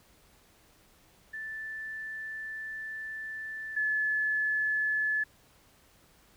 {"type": "tone pair in turn", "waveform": "sine", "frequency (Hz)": [1760, 1722.8], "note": ["A6", "A6"], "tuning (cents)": [0, -37], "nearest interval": "unison", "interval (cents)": 37, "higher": "first", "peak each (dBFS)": [-36, -26], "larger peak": "second", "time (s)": [[1.33, 3.76], [3.76, 5.24]], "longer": "first", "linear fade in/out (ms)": 10, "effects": ["pink hiss -62 dBFS RMS until 6.36 s"]}